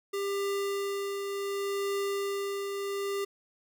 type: tone with tremolo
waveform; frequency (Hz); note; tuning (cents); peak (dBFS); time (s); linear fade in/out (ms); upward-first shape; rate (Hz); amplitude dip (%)
square; 398.2; G4; +27; -29; 0.13-3.25; 10; triangle; 0.68; 40
effects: none